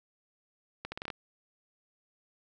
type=accelerating click train; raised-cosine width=0.3 ms; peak=-21 dBFS; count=7; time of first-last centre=0.85-1.102 s; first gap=70 ms; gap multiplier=0.79; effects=none